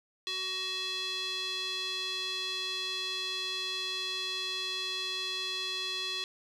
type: tone with band-pass filter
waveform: square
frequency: 374.6 Hz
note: F#4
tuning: 21 cents sharp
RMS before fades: -35 dBFS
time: 0.27-6.24 s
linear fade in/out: 0 ms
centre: 3700 Hz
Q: 4.3
effects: none